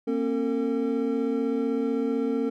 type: tone cluster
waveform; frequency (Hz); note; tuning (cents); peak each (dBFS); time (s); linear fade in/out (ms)
triangle; 234.2 / 270 / 452.7; A#3 / C#4 / A4; +8 / -45 / +49; -27 / -25 / -26; 0.07-2.5; 10
effects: none